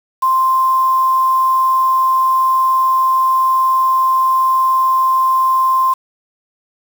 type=tone with quantisation; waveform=sine; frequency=1046.5 Hz; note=C6; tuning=in tune; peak=-10 dBFS; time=0.22-5.94 s; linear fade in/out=10 ms; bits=5; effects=none